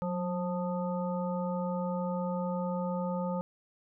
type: harmonic tone with a mistuned harmonic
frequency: 176.9 Hz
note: F3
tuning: 23 cents sharp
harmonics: 1 / 3 / 5 / 7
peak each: -32 / -35 / -39 / -43 dBFS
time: 0.02-3.41 s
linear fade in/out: 0 ms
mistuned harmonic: 1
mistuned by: +49 cents
effects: none